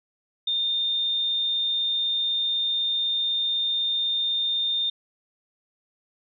sine tone, 3628 Hz, A#7, 48 cents flat, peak -22 dBFS, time 0.47-4.9 s, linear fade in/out 5 ms, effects none

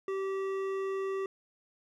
triangle tone with hard clipping, 387 Hz, G4, 22 cents flat, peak -33 dBFS, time 0.08-1.26 s, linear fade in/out 2 ms, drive 15 dB, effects none

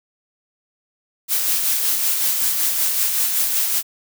blue noise with tremolo, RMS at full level -18 dBFS, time 1.28-3.83 s, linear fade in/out 50 ms, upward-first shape sine, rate 5.3 Hz, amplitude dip 35%, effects none

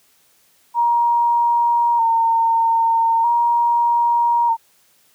sine tone with vibrato, 929 Hz, A#5, 6 cents flat, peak -13 dBFS, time 0.74-4.57 s, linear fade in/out 50 ms, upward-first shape square, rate 0.4 Hz, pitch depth 29 cents each way, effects white hiss -57 dBFS RMS until 5.14 s + high-pass 80 Hz 12 dB/octave

